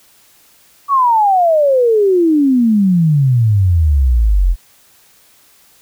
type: exponential sweep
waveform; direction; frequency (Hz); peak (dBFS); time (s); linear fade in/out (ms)
sine; down; 1150 to 41.18; -8; 0.88-4.56; 50
effects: white hiss -49 dBFS RMS until 5.81 s